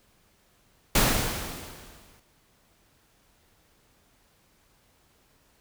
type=noise with exponential decay; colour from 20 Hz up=pink; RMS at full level=-19 dBFS; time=0.95-2.2 s; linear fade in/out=5 ms; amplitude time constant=270 ms; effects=pink hiss -64 dBFS RMS until 5.6 s